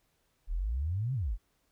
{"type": "exponential two-way sweep", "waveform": "sine", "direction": "up then down", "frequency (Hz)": [35.41, 138.59, 38.19], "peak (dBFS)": -29, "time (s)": [0.47, 1.38], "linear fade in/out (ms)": 50, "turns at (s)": 1.14, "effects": ["pink hiss -74 dBFS RMS until 1.71 s"]}